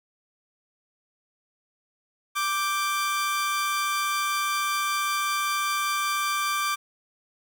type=tone pair together; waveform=sawtooth; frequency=1175 / 1568.4 Hz; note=D6 / G6; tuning=+1 / 0 cents; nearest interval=perfect fourth; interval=499 cents; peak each=-21 / -29 dBFS; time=2.35-6.76 s; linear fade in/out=20 ms; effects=10-bit